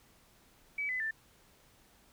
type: tone with pitch steps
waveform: sine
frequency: 2287 / 2014 / 1773.7 Hz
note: D7 / B6 / A6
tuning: -47 / +33 / +13 cents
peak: -32 dBFS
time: 0.78-1.11 s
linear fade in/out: 5 ms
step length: 110 ms
effects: pink hiss -64 dBFS RMS until 2.12 s